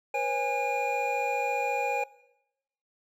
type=tone cluster; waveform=triangle; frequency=488.5 / 543 / 823 / 2425 Hz; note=B4 / C#5 / G#5 / D#7; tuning=-19 / -36 / -16 / -45 cents; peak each=-32 / -30 / -28 / -31 dBFS; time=0.14-2.04 s; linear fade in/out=5 ms; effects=noise-tail reverb RT60 0.9 s tail -21 dB re dry